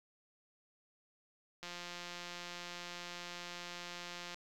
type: click train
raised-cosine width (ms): 0.2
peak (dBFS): -28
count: 476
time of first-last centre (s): 1.63-4.344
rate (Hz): 175
effects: 10-bit